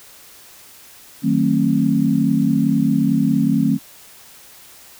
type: chord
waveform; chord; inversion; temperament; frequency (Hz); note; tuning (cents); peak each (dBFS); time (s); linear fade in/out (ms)
sine; D# diminished seventh; none; just; 155.56 / 186.68 / 224 / 268.8; D#3 / F#3 / A3 / C4; 0 / +16 / +31 / +47; -21 / -21 / -18 / -18; 1.22-3.79; 50
effects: white hiss -44 dBFS RMS until 4.99 s